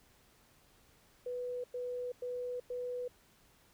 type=tone bursts; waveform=sine; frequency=493.9 Hz; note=B4; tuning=in tune; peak=-36 dBFS; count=4; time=1.26-3.08 s; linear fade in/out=5 ms; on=380 ms; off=100 ms; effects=pink hiss -66 dBFS RMS until 3.73 s